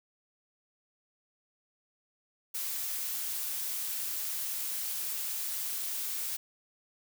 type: noise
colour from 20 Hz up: blue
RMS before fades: -35 dBFS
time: 2.54-6.37 s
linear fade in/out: 10 ms
effects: none